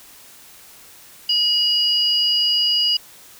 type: tone pair together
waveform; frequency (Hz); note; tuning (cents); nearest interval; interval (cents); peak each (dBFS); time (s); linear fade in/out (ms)
sine; 2900 / 4877; F#7 / D#8; -35 / -35; major sixth; 900; -18; 1.29-2.97; 5
effects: white hiss -45 dBFS RMS until 3.39 s